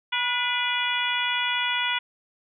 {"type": "harmonic tone with a mistuned harmonic", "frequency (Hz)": 485.2, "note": "B4", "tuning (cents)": -31, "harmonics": [2, 3, 4, 5, 6, 7], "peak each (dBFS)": [-30, -30, -30, -30, -30, -30], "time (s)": [0.12, 1.99], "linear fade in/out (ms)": 10, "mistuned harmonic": 4, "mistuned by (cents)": 56, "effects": []}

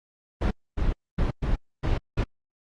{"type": "noise bursts at uneven times", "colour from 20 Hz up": "brown", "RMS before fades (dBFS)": -23, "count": 6, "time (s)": [[0.41, 0.51], [0.77, 0.93], [1.18, 1.31], [1.42, 1.56], [1.83, 1.98], [2.17, 2.24]], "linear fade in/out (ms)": 10, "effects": ["low-pass 4000 Hz 12 dB/octave", "Opus 24 kbps"]}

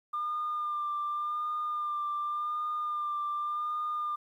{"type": "tone with vibrato", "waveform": "sine", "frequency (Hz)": 1200, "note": "D6", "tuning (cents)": 37, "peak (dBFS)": -29, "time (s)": [0.13, 4.16], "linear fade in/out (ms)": 10, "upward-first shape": "sine", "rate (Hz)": 0.88, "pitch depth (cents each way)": 25, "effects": ["tanh soft clip ceiling -26 dBFS", "11-bit"]}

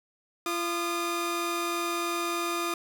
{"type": "tone pair together", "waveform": "sawtooth", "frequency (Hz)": [342.4, 1220], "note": ["F4", "D#6"], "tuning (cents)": [-34, -34], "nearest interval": "octave + minor seventh", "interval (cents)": 2200, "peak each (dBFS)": -27, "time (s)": [0.46, 2.74], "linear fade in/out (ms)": 2, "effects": []}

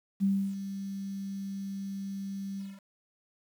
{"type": "tone with ADSR envelope", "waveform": "sine", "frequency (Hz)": 196, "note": "G3", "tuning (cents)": 0, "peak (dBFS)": -22, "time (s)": [0.2, 2.81], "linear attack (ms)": 34, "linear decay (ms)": 310, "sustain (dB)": -12, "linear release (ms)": 220, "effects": ["9-bit"]}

